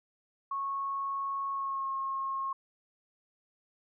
sine tone with pitch glide, 1100 to 1080.5 Hz, C#6 to C#6, -14 to -45 cents, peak -31 dBFS, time 0.51-2.53 s, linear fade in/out 5 ms, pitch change -31 cents, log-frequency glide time 1.51-1.88 s, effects none

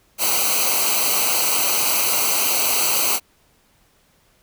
white noise with comb filter, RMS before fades -19 dBFS, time 0.18-3.2 s, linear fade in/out 50 ms, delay 0.57 ms, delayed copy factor -0.9, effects pink hiss -59 dBFS RMS until 4.42 s

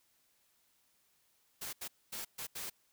white noise bursts at uneven times, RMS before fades -42 dBFS, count 5, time 1.61-1.73 / 1.81-1.88 / 2.12-2.25 / 2.38-2.47 / 2.55-2.7 s, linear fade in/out 10 ms, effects white hiss -73 dBFS RMS until 2.92 s

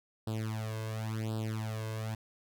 sawtooth tone with flanger, 110 Hz, A2, in tune, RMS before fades -36 dBFS, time 0.27-2.15 s, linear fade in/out 5 ms, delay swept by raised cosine 0.23 to 1.93 ms, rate 0.93 Hz, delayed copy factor +1, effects none

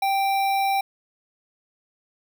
square tone with notch filter, 784 Hz, G5, in tune, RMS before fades -22 dBFS, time 0.02-0.81 s, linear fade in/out 5 ms, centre 7200 Hz, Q 1.3, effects none

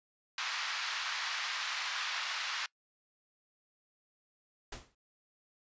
pink band-pass noise, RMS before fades -37 dBFS, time 0.38-2.66 s, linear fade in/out 2 ms, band 1100 to 5400 Hz, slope 24 dB/octave
pink noise with exponential decay, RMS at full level -39 dBFS, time 4.72-4.95 s, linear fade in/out 5 ms, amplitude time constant 48 ms
effects noise-tail reverb RT60 0.1 s tail -23 dB re dry + resampled to 16000 Hz

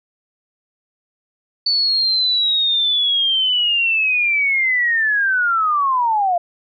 sine linear sweep, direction down, 4500 to 678 Hz, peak -14 dBFS, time 1.66-6.38 s, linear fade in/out 5 ms, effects none

